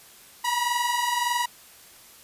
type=tone pair together; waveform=sawtooth; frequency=951 / 972.7 Hz; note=A#5 / B5; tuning=+34 / -27 cents; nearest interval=unison; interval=39 cents; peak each=-24 / -21 dBFS; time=0.44-1.46 s; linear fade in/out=10 ms; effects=white hiss -50 dBFS RMS until 2.23 s + resampled to 32000 Hz